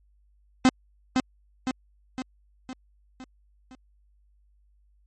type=tone with echo; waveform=45% pulse; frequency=257.9 Hz; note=C4; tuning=25 cents flat; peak=-14 dBFS; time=0.65-0.69 s; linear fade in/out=0 ms; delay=510 ms; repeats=6; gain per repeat=-5 dB; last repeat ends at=3.75 s; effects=added 50 Hz sine -59 dBFS peak until 5.06 s + MP3 32 kbps